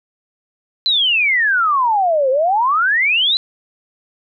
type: exponential two-way sweep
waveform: sine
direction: down then up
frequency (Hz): 4100 to 507 to 4100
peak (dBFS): -12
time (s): 0.86-3.37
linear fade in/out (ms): 0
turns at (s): 2.3
effects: none